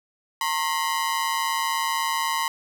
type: ring-modulated tone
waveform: sawtooth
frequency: 996 Hz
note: B5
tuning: 14 cents sharp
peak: -16 dBFS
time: 0.41-2.48 s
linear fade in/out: 2 ms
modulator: 79.9 Hz
effects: none